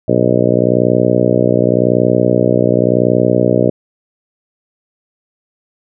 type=harmonic tone; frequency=60.9 Hz; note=B1; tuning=24 cents flat; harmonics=2 / 3 / 4 / 5 / 6 / 7 / 8 / 9 / 10; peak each=-18 / -18 / -18 / -18 / -18 / -18 / -18 / -18 / -18 dBFS; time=0.08-3.7 s; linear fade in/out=5 ms; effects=none